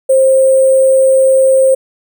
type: tone with sample-and-hold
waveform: sine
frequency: 529 Hz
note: C5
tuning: 19 cents sharp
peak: -5 dBFS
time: 0.09-1.75 s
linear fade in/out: 10 ms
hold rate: 8820 Hz
effects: none